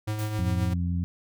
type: tone with tremolo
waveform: square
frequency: 107 Hz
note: A2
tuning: 48 cents flat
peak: -26 dBFS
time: 0.07-0.74 s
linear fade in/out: 10 ms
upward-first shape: triangle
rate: 7.6 Hz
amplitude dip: 50%
type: noise with exponential decay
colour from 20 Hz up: white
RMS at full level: -40 dBFS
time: 0.19-0.54 s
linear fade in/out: 0 ms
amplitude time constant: 75 ms
type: harmonic tone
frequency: 87.31 Hz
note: F2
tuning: in tune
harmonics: 1 / 2 / 3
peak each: -26 / -29 / -39 dBFS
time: 0.39-1.04 s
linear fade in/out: 0 ms
effects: none